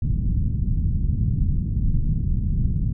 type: low-pass noise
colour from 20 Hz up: pink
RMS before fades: -21 dBFS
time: 0.02-2.93 s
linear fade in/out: 5 ms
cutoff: 180 Hz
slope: 24 dB/octave
effects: none